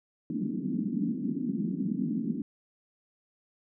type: band-pass noise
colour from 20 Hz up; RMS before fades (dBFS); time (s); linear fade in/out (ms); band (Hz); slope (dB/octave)
white; -31; 0.3-2.42; 2; 170 to 290; 48
effects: none